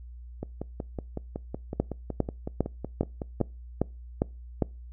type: two click trains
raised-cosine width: 2 ms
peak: -10 / -19 dBFS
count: 8 / 17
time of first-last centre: 1.8-4.623 / 0.43-3.404 s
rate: 2.48 / 5.38 Hz
effects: noise-tail reverb RT60 0.3 s tail -25 dB re dry + added 60 Hz sine -41 dBFS peak until 4.92 s